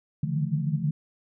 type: tone cluster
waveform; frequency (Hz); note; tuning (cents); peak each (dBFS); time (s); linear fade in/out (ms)
sine; 140.2 / 149.7 / 155.8 / 169.2 / 214.8; C#3 / D3 / D#3 / E3 / A3; +20 / +33 / +3 / +45 / -41; -31 / -28 / -31 / -31 / -34; 0.23-0.91; 5
effects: none